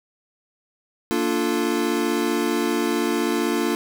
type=chord; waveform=square; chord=Bb major seventh; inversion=none; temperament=equal; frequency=233.1 / 293.7 / 349.2 / 440 Hz; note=Bb3 / D4 / F4 / A4; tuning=0 / 0 / 0 / 0 cents; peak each=-27 / -26 / -25 / -29 dBFS; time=1.11-3.75 s; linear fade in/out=0 ms; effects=none